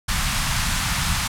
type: band-stop noise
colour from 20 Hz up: pink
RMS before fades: -22 dBFS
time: 0.08-1.28 s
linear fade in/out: 10 ms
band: 190 to 870 Hz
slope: 24 dB/octave
effects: low-pass 11000 Hz 12 dB/octave